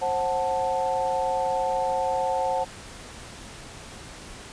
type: chord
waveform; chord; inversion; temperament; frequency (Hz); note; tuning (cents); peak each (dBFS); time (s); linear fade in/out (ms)
sine; F# diminished; second; equal with one note detuned; 532.1 / 740 / 880; C5 / F#5 / A5; +29 / 0 / 0; -27; 0.01-2.65; 20
effects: pink hiss -42 dBFS RMS until 4.52 s + resampled to 22050 Hz